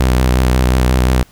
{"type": "tone with vibrato", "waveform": "sawtooth", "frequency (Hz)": 63.1, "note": "B1", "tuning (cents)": 38, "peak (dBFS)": -6, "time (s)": [0, 1.23], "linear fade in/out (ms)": 5, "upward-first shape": "square", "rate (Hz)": 5.6, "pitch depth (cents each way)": 29, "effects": ["pink hiss -48 dBFS RMS until 1.31 s"]}